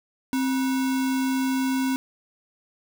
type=tone with sample-and-hold; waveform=sine; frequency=263.1 Hz; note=C4; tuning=10 cents sharp; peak=-21 dBFS; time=0.33-1.96 s; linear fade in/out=0 ms; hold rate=1225 Hz; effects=none